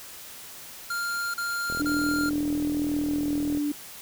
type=tone bursts; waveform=square; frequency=1396.9 Hz; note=F6; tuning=in tune; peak=-28 dBFS; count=3; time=0.9-2.296 s; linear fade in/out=5 ms; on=440 ms; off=38 ms
type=click train; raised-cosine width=2 ms; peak=-23 dBFS; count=78; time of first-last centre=1.7-3.573 s; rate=41.1 Hz
type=tone with pitch glide; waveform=sine; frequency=294.7 to 292.5 Hz; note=D4 to D4; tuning=+6 to -7 cents; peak=-24 dBFS; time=1.8-3.72 s; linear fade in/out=5 ms; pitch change=-13 cents; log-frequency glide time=2.69-3.3 s
effects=white hiss -43 dBFS RMS until 4.01 s